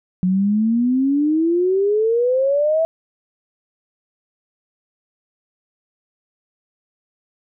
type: exponential sweep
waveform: sine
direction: up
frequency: 180 to 660 Hz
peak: -14 dBFS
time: 0.23-2.85 s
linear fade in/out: 0 ms
effects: none